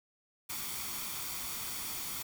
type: noise with comb filter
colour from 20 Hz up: white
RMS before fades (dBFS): -39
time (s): 0.49-2.23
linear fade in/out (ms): 10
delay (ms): 0.88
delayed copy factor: +0.5
effects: none